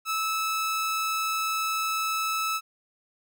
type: tone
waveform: sawtooth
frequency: 1306 Hz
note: E6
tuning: 17 cents flat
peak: -22 dBFS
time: 0.05-2.61 s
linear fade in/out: 50 ms
effects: none